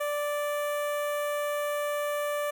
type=tone with notch filter; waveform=sawtooth; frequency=586 Hz; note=D5; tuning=4 cents flat; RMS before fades=-30 dBFS; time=0-2.51 s; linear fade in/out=10 ms; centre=4700 Hz; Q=0.7; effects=none